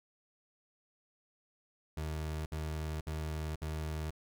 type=tone bursts; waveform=30% pulse; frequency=77.78 Hz; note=D#2; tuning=in tune; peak=-33 dBFS; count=4; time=1.97-4.107 s; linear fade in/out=5 ms; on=490 ms; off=59 ms; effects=none